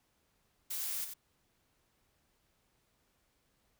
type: noise with echo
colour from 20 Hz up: blue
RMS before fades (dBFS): -38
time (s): 0.7-1.05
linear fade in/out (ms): 10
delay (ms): 90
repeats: 1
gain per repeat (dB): -7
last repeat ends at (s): 1.14
effects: pink hiss -75 dBFS RMS until 3.79 s